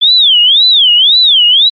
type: tone with vibrato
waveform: sine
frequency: 3385 Hz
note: G#7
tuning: 32 cents sharp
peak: -3 dBFS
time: 0.01-1.7 s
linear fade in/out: 20 ms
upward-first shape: sine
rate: 1.9 Hz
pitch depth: 290 cents each way
effects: MP3 32 kbps